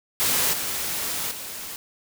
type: noise with level steps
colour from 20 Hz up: white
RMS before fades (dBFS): -22 / -28 / -35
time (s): 0.2-1.76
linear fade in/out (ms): 0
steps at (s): 0.53 / 1.31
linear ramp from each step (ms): 5
effects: none